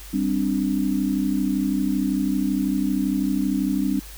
sine chord, G suspended fourth, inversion none, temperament just, 196 / 261.3 / 294 Hz, G3 / C4 / D4, 0 / -2 / +2 cents, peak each -24 dBFS, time 0.13-4 s, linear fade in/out 10 ms, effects added 50 Hz sine -39 dBFS peak until 4.17 s + white hiss -43 dBFS RMS until 4.17 s

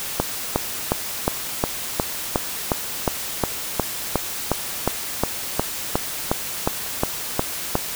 click train, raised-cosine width 1 ms, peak -3 dBFS, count 22, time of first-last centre 0.2-7.754 s, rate 2.78 Hz, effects white hiss -29 dBFS RMS until 7.95 s

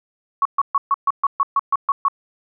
sine tone bursts, 1112 Hz, C#6, 5 cents sharp, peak -13 dBFS, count 11, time 0.42-2.083 s, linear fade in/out 2 ms, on 33 ms, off 130 ms, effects none

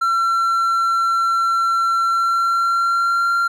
triangle tone with pitch glide, 1355 to 1380.3 Hz, E6 to F6, +47 to -21 cents, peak -13 dBFS, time 0.01-3.48 s, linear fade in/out 10 ms, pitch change +32 cents, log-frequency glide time 2.04-3.35 s, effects none

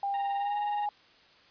sine tone with pitch glide, 798 to 828.5 Hz, G5 to G#5, +31 to -4 cents, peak -28 dBFS, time 0.03-0.89 s, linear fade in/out 2 ms, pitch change +65 cents, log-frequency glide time 0.37-0.56 s
20% pulse tone with tremolo, 932 Hz, A#5, 1 cent flat, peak -33 dBFS, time 0.14-0.86 s, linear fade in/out 0 ms, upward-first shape triangle, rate 19 Hz, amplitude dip 90%
effects white hiss -59 dBFS RMS until 1.5 s + resampled to 11025 Hz

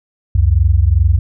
sine tone pair together, 67.27 / 89.8 Hz, C2 / F2, +49 / +49 cents, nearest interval perfect fourth, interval 500 cents, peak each -11 dBFS, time 0.35-1.19 s, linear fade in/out 5 ms, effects none

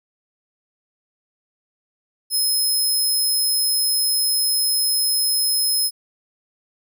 20% pulse tone, 5140 Hz, E8, 45 cents flat, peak -12 dBFS, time 2.3-5.91 s, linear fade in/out 50 ms, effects none

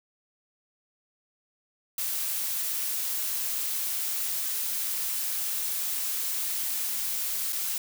blue noise with dropouts, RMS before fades -30 dBFS, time 1.98-7.78 s, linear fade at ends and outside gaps 2 ms, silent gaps 7.525-7.529 s, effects none

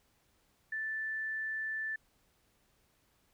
sine tone, 1760 Hz, A6, in tune, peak -34 dBFS, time 0.72-1.96 s, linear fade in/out 5 ms, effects pink hiss -72 dBFS RMS until 3.33 s

